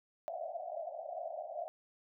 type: band-pass noise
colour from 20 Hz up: pink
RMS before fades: -42 dBFS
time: 0.28-1.68 s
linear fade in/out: 0 ms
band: 610 to 720 Hz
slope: 96 dB/octave
effects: none